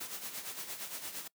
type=noise with tremolo; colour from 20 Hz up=white; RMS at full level=-40 dBFS; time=0-1.28 s; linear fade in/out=10 ms; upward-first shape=sine; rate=8.7 Hz; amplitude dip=60%; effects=noise-tail reverb RT60 0.1 s tail -23 dB re dry + high-pass 150 Hz 12 dB/octave